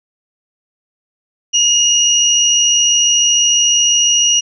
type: tone pair together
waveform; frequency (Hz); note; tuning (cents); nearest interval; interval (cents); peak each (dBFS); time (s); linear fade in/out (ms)
sine; 2860 / 5813; F7 / F#8; +41 / -32; octave; 1227; -12; 1.53-4.41; 20
effects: none